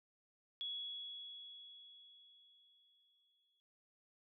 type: tone with exponential decay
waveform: sine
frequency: 3362 Hz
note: G#7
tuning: 20 cents sharp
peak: -39 dBFS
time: 0.61-3.6 s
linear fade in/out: 0 ms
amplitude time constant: 650 ms
effects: noise-tail reverb RT60 0.2 s tail -23 dB re dry